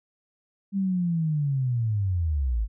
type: linear sweep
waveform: sine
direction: down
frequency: 199.9 to 49 Hz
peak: -22 dBFS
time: 0.72-2.68 s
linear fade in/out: 50 ms
effects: none